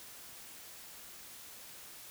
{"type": "silence", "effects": ["white hiss -51 dBFS RMS until 2.1 s"]}